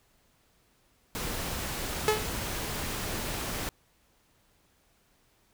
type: noise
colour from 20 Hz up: pink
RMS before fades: -34 dBFS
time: 1.15-3.69 s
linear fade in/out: 0 ms
type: tone with exponential decay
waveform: sawtooth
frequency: 429.1 Hz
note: A4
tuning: 43 cents flat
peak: -15 dBFS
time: 2.08-2.33 s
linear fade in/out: 1 ms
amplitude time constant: 54 ms
effects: pink hiss -67 dBFS RMS until 5.53 s